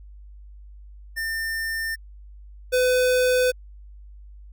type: tone pair in turn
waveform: square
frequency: 1800 / 503.4 Hz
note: A6 / B4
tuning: +39 / +33 cents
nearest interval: octave + minor seventh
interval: 2206 cents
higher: first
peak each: -26 / -18 dBFS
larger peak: second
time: 1.16-1.96 / 2.72-3.52 s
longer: neither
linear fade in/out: 20 ms
effects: added 50 Hz sine -41 dBFS peak until 4.52 s